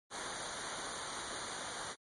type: noise with comb filter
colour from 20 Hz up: pink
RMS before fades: -42 dBFS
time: 0.1-1.96 s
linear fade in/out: 50 ms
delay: 0.38 ms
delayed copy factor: -0.9
effects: MP3 48 kbps